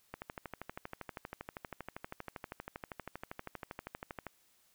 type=click train; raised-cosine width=0.5 ms; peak=-26 dBFS; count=53; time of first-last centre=0.14-4.267 s; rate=12.6 Hz; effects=white hiss -70 dBFS RMS until 4.74 s